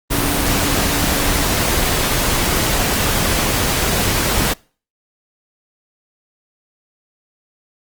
sine tone in noise, 286.1 Hz, D4, 45 cents flat, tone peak -25 dBFS, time 0.1-1.43 s, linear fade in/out 20 ms, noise pink, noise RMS -17 dBFS, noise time 0.1-4.54 s, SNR -11 dB, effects noise-tail reverb RT60 0.4 s tail -25 dB re dry + Opus 32 kbps

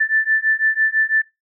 sine beating tone pair, 1760 / 1766 Hz, A6 / A6, 0 / +6 cents, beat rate 6 Hz, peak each -18 dBFS, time 0-1.22 s, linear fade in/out 10 ms, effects noise-tail reverb RT60 0.2 s tail -21 dB re dry

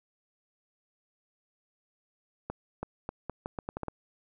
accelerating click train, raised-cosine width 1 ms, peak -20 dBFS, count 10, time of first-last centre 2.5-3.883 s, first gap 330 ms, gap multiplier 0.79, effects none

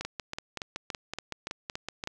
two click trains, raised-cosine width 0.2 ms, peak -17 / -17 dBFS, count 8 / 12, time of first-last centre 0.05-2.039 / 0.01-2.074 s, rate 3.52 / 5.33 Hz, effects none

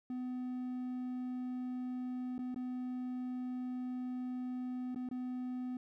triangle tone with dropouts, 251.5 Hz, B3, 32 cents sharp, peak -35 dBFS, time 0.1-5.77 s, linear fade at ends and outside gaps 2 ms, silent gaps 2.381-2.39 / 2.545-2.56 / 4.947-4.959 / 5.089-5.112 s, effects none

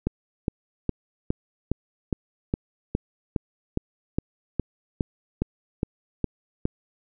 click train, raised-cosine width 3 ms, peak -10 dBFS, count 17, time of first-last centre 0.07-6.654 s, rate 2.43 Hz, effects none

